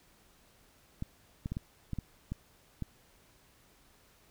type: clicks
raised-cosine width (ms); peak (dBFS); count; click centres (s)
5; -23; 8; 1.024 / 1.459 / 1.52 / 1.569 / 1.933 / 1.987 / 2.32 / 2.823
effects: pink hiss -64 dBFS RMS until 4.3 s